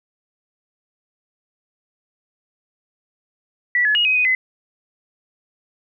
sine tone with pitch steps, 1954 / 1706 / 2880 / 2524 / 2493 / 2034 Hz, B6 / G#6 / F#7 / D#7 / D#7 / C7, -19 / +46 / -47 / +24 / +3 / -50 cents, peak -14 dBFS, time 3.75-4.35 s, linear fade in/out 2 ms, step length 100 ms, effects none

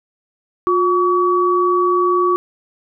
sine tone pair together, 357.8 / 1136 Hz, F4 / C#6, +42 / +42 cents, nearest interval octave + minor sixth, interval 2000 cents, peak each -15 dBFS, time 0.67-2.36 s, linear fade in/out 0 ms, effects none

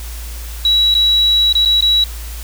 sine tone with dropouts, 3900 Hz, B7, 23 cents flat, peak -9 dBFS, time 0.65-2.04 s, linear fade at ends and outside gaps 2 ms, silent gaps 0.942-0.95 / 1.527-1.552 / 1.651-1.657 / 1.808-1.824 s, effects added 57 Hz sine -25 dBFS peak until 2.43 s + white hiss -34 dBFS RMS until 2.43 s

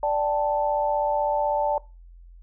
sine chord, D suspended fourth, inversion none, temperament equal, 587.3 / 784 / 880 Hz, D5 / G5 / A5, 0 / 0 / 0 cents, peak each -24 / -29 / -24 dBFS, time 0.03-1.78 s, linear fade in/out 2 ms, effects noise-tail reverb RT60 0.3 s tail -22 dB re dry + added 43 Hz sine -44 dBFS peak until 2.42 s

